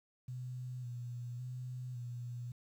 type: tone with vibrato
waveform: sine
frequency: 123.47 Hz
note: B2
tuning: in tune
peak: -40 dBFS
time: 0.28-2.52 s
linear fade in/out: 5 ms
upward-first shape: square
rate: 0.9 Hz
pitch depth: 33 cents each way
effects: 11-bit